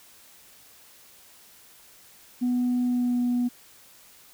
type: tone with pitch glide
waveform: sine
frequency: 246.9 to 244.3 Hz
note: B3 to B3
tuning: 0 to -19 cents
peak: -20 dBFS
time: 2.41-3.49 s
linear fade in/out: 20 ms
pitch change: -19 cents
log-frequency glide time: 2.86-3.16 s
effects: tanh soft clip ceiling -19 dBFS + white hiss -53 dBFS RMS until 4.33 s